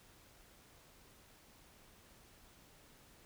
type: silence
effects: pink hiss -63 dBFS RMS until 3.25 s